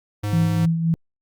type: tone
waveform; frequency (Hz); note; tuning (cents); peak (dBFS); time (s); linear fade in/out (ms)
square; 103.83; G#2; 0; -23; 0.23-0.66; 10
type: tone with tremolo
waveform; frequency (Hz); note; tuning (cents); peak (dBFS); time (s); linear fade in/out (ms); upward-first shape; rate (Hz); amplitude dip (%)
sine; 164.81; E3; 0; -15; 0.33-0.94; 0; sine; 3.8; 50
effects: Opus 48 kbps